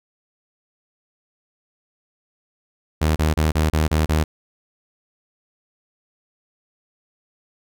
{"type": "tone bursts", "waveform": "sawtooth", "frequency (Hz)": 77.78, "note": "D#2", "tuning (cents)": 0, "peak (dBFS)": -12, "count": 7, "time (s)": [3.01, 4.24], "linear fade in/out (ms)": 10, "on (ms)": 150, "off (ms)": 30, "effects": []}